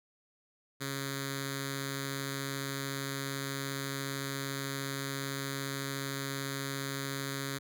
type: tone with notch filter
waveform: 5% pulse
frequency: 137.4 Hz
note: C#3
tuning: 15 cents flat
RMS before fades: -37 dBFS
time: 0.8-7.59 s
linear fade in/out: 20 ms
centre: 780 Hz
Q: 0.53
effects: none